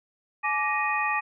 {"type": "tone cluster", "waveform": "sine", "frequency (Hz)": [848, 1167, 1875, 2483], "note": ["G#5", "D6", "A#6", "D#7"], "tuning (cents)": [36, -11, 10, -4], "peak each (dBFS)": -29, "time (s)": [0.43, 1.21], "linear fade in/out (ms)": 20, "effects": []}